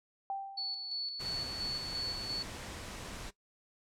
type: tone with exponential decay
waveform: sine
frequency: 784 Hz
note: G5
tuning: in tune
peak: -32 dBFS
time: 0.3-1.04 s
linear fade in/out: 1 ms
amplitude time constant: 160 ms
type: tone with tremolo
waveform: sine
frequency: 4435 Hz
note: C#8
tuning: in tune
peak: -33 dBFS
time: 0.57-2.43 s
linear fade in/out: 10 ms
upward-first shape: square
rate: 2.9 Hz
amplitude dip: 40%
type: noise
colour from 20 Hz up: pink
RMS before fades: -44 dBFS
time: 1.19-3.31 s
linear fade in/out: 20 ms
effects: noise-tail reverb RT60 0.1 s tail -17 dB re dry + low-pass 9000 Hz 12 dB/octave